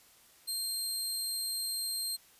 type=tone; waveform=20% pulse; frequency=4186 Hz; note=C8; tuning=in tune; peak=-27 dBFS; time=0.47-2.17 s; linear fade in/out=20 ms; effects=white hiss -61 dBFS RMS until 2.39 s + resampled to 32000 Hz